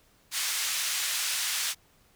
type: band-pass noise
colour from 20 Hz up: white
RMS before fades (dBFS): -30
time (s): 0.31-1.75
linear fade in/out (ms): 50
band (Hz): 1500 to 8500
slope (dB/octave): 12
effects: pink hiss -63 dBFS RMS until 2.15 s